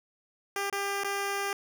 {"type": "tone with dropouts", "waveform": "10% pulse", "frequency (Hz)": 398.9, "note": "G4", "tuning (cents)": 30, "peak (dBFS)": -21, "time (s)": [0.56, 1.53], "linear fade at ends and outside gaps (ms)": 2, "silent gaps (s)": [[0.699, 0.726], [1.036, 1.045]], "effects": []}